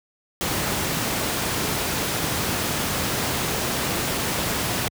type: noise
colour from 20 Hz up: pink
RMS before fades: -24 dBFS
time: 0.41-4.88 s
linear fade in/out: 0 ms
effects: high-pass 80 Hz 12 dB/octave